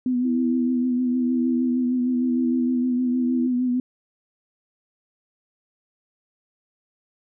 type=tone with vibrato; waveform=sine; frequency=249.8 Hz; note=B3; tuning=20 cents sharp; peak=-19 dBFS; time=0.06-3.8 s; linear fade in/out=2 ms; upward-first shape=sine; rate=6.5 Hz; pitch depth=35 cents each way
type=tone with tremolo; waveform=sine; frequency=329.6 Hz; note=E4; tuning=in tune; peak=-25 dBFS; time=0.24-3.48 s; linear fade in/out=20 ms; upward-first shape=triangle; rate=1 Hz; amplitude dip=80%
effects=none